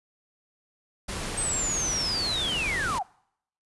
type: noise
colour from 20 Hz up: pink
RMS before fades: -33 dBFS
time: 1.08-2.99 s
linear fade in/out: 10 ms
type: linear sweep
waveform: sine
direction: down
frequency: 8420 to 690 Hz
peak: -26 dBFS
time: 1.37-3.03 s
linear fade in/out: 10 ms
effects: noise-tail reverb RT60 0.7 s tail -25 dB re dry + resampled to 24000 Hz